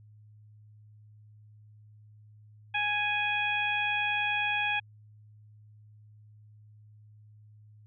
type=harmonic tone; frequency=830.6 Hz; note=G#5; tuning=in tune; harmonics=1 / 2 / 3 / 4; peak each=-33 / -33 / -29 / -37 dBFS; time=2.74-4.8 s; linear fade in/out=10 ms; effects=added 106 Hz sine -52 dBFS peak until 7.86 s